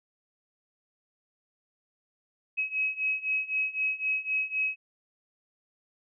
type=beating tone pair; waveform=sine; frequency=2552 / 2555.9 Hz; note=D#7 / D#7; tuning=+43 / +46 cents; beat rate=3.9 Hz; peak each=-31 / -29 dBFS; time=2.57-4.76 s; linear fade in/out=20 ms; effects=none